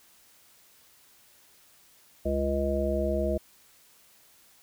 harmonic tone, 69.3 Hz, C#2, in tune, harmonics 1 / 3 / 5 / 7 / 9, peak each -30 / -33 / -32 / -34 / -29 dBFS, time 2.25-3.38 s, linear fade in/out 10 ms, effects white hiss -59 dBFS RMS until 4.62 s

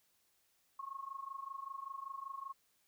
sine tone with amplitude modulation, 1088 Hz, C#6, 33 cents flat, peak -39 dBFS, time 0.79-2.53 s, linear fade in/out 5 ms, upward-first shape sine, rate 25.2 Hz, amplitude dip 85%, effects white hiss -75 dBFS RMS until 2.87 s

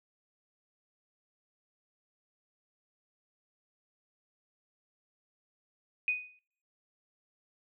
sine tone with exponential decay, 2489 Hz, D#7, in tune, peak -24 dBFS, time 6.08-6.39 s, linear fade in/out 1 ms, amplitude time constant 67 ms, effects noise-tail reverb RT60 0.6 s tail -25 dB re dry

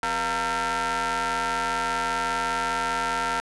sawtooth ring-modulated tone, 219.5 Hz, A3, 4 cents flat, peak -17 dBFS, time 0.03-3.4 s, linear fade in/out 0 ms, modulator 1140 Hz, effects resampled to 24000 Hz

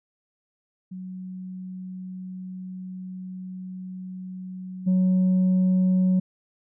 sine tone with level steps, 185.1 Hz, F#3, 1 cent sharp, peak -33 / -15 dBFS, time 0.91-6.2 s, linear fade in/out 10 ms, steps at 4.86 s, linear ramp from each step 20 ms, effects tanh soft clip ceiling -16 dBFS

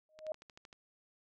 sine tone with exponential growth, 622.3 Hz, D#5, in tune, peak -32 dBFS, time 0.09-0.32 s, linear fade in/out 1 ms, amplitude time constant 48 ms
click train, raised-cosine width 0.2 ms, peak -36 dBFS, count 8, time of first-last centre 0.19-0.728 s, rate 13 Hz
effects none

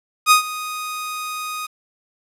sawtooth tone with ADSR envelope, 1244.5 Hz, D#6, in tune, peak -4 dBFS, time 0.26-1.67 s, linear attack 51 ms, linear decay 110 ms, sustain -18 dB, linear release 16 ms, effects resampled to 32000 Hz + 7-bit

